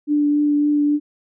sine tone with vibrato, 293.7 Hz, D4, in tune, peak -14 dBFS, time 0.07-1 s, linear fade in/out 50 ms, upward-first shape triangle, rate 3.6 Hz, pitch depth 13 cents each way, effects none

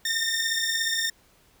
15% pulse beating tone pair, 1806 / 1823 Hz, A6 / A#6, +45 / -39 cents, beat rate 17 Hz, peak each -22 / -20 dBFS, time 0.05-1.1 s, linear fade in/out 5 ms, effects pink hiss -60 dBFS RMS until 1.6 s

